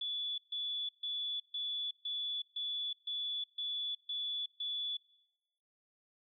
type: tone bursts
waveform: sine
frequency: 3442 Hz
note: A7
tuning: 39 cents flat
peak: -35 dBFS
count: 10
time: 0.01-4.97 s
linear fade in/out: 5 ms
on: 370 ms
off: 140 ms
effects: noise-tail reverb RT60 1.0 s tail -23 dB re dry